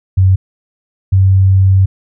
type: tone pair in turn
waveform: sine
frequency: 94.4 / 95.61 Hz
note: F#2 / G2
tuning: +35 / -43 cents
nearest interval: unison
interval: 22 cents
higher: second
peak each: -5 dBFS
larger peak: neither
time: 0.17-0.36 / 1.12-1.86 s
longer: second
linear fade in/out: 10 ms
effects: none